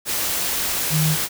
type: tone in noise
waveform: sine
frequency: 155.5 Hz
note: D#3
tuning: 1 cent flat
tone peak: -17 dBFS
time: 0.9-1.17 s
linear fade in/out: 50 ms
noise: white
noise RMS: -23 dBFS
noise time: 0.05-1.29 s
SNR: +3 dB
effects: none